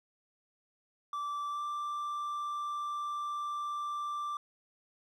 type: tone with pitch glide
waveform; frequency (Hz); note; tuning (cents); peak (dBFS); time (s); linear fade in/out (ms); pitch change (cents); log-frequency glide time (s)
triangle; 1165 to 1177.2; D6 to D6; -14 to +4; -32; 1.13-4.37; 2; +18; 1.49-1.62
effects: none